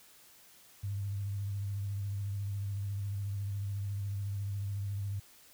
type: tone with vibrato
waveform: sine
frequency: 100 Hz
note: G2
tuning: 35 cents sharp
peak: -33 dBFS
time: 0.83-5.2 s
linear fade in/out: 10 ms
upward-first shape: sine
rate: 14 Hz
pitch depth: 35 cents each way
effects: white hiss -59 dBFS RMS until 5.53 s